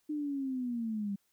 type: linear sweep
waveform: sine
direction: down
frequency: 305 to 195.5 Hz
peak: -32 dBFS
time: 0.09-1.16 s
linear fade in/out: 10 ms
effects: white hiss -75 dBFS RMS until 1.32 s